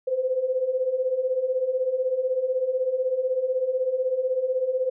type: beating tone pair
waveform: sine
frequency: 502 / 518 Hz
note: B4 / C5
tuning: +28 / -17 cents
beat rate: 16 Hz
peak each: -28 / -23 dBFS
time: 0.07-4.9 s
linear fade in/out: 10 ms
effects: none